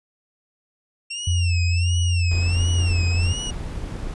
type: tone with vibrato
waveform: 25% pulse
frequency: 2714 Hz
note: E7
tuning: 50 cents sharp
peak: -24 dBFS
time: 1.1-3.51 s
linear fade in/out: 10 ms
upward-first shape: sine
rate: 1.4 Hz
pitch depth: 130 cents each way
type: tone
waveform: sine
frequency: 87.31 Hz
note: F2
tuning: in tune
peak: -17 dBFS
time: 1.27-3.33 s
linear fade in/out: 5 ms
type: noise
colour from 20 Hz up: brown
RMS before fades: -30 dBFS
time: 2.31-4.14 s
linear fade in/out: 2 ms
type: click train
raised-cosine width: 3 ms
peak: -24 dBFS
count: 14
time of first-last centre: 2.57-4.071 s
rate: 8.66 Hz
effects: resampled to 24000 Hz